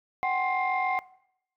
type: tone cluster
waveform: sine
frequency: 746 / 793 / 1054 / 2110 Hz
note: F#5 / G5 / C6 / C7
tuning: +14 / +20 / +12 / +14 cents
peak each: -26 / -32 / -31 / -31 dBFS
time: 0.23-0.99 s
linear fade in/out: 0 ms
effects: noise-tail reverb RT60 0.7 s tail -20 dB re dry + tanh soft clip ceiling -17 dBFS